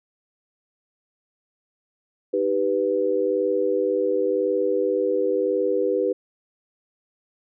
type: chord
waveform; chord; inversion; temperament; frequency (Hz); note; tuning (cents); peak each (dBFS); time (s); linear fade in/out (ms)
sine; Eb augmented; none; equal; 311.1 / 392 / 493.9; Eb4 / G4 / B4; 0 / 0 / 0; -28 / -23 / -22; 2.33-6.13; 10
effects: none